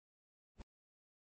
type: noise with exponential growth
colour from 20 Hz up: brown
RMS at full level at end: -43 dBFS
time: 0.55-0.62 s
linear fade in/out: 2 ms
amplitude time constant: 15 ms
effects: MP3 32 kbps